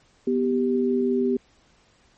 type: tone pair together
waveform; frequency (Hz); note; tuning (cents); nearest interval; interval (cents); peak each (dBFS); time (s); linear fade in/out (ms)
sine; 246.9 / 391.9; B3 / G4; 0 / 0; minor sixth; 800; -22; 0.27-1.37; 5
effects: pink hiss -60 dBFS RMS until 2.17 s + MP3 32 kbps